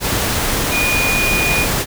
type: tone in noise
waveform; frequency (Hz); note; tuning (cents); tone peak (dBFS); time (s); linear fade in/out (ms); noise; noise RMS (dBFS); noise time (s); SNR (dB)
sine; 2452; D#7; -26; -16; 0.7-1.67; 50; pink; -18; 0-1.86; -1
effects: none